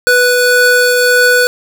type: tone pair together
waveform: square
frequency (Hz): 493.9 / 1480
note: B4 / F#6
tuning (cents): 0 / 0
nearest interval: octave + perfect fifth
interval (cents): 1900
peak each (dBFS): -11 / -10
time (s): 0.07-1.47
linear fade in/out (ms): 0
effects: none